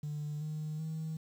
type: tone with pitch steps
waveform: triangle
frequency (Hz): 148.9 / 153.71 / 158.67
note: D3 / D#3 / D#3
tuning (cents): +24 / -21 / +34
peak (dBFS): -32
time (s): 0.03-1.17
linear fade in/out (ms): 5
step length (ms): 380
effects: tanh soft clip ceiling -32 dBFS + 10-bit